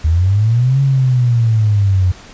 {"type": "linear two-way sweep", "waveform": "sine", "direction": "up then down", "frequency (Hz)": [75.6, 138.59, 89.4], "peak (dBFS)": -9, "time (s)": [0.04, 2.12], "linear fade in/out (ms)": 10, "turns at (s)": 0.81, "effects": ["pink hiss -38 dBFS RMS until 2.33 s", "resampled to 16000 Hz"]}